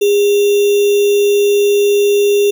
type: tone with sample-and-hold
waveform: sine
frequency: 407.2 Hz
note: G#4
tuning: 34 cents flat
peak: -8 dBFS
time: 0.01-2.51 s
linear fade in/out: 10 ms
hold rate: 3150 Hz
effects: none